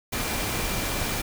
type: tone in noise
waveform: sine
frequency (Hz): 2369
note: D7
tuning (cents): +14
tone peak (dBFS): -39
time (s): 0.12-1.22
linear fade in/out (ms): 10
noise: pink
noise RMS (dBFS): -28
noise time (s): 0.12-1.22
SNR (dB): -14
effects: none

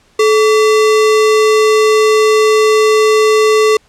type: tone with sample-and-hold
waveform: sine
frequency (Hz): 431.9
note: A4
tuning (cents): -32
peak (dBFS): -6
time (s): 0.19-3.77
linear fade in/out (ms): 5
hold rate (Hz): 1575
effects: pink hiss -51 dBFS RMS until 3.88 s + low-pass 8000 Hz 12 dB/octave

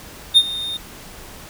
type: tone with ADSR envelope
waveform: triangle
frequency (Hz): 3659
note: A#7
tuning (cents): -33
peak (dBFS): -4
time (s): 0.34-0.77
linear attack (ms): 30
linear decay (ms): 53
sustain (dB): -18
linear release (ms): 3
effects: pink hiss -39 dBFS RMS until 1.49 s

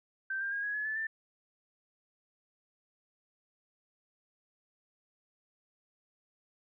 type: tone with pitch steps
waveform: sine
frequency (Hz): 1559 / 1593.6 / 1629 / 1665.1 / 1702.1 / 1739.8 / 1778.5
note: G6 / G6 / G#6 / G#6 / G#6 / A6 / A6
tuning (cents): -10 / +28 / -34 / +4 / +42 / -20 / +18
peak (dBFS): -32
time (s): 0.3-1.07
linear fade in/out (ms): 5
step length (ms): 110
effects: none

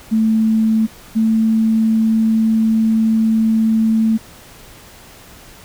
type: tone pair in turn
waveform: sine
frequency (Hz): 220.8 / 222.1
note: A3 / A3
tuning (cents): +6 / +16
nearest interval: unison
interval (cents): 10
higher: second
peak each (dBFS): -11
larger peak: neither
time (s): 0.11-0.87 / 1.15-4.18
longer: second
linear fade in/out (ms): 20
effects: pink hiss -41 dBFS RMS until 5.64 s

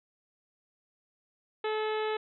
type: harmonic tone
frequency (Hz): 431.9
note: A4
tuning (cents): -32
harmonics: 1 / 2 / 3 / 4 / 5 / 6 / 7 / 8 / 9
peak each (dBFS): -30 / -36 / -40 / -42 / -44 / -46 / -47 / -48 / -49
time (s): 1.64-2.17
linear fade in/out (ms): 5
effects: none

